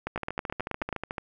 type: two click trains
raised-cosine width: 0.5 ms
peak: -15 / -17 dBFS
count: 9 / 15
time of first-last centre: 0.07-0.927 / 0.16-1.182 s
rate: 9.33 / 13.7 Hz
effects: none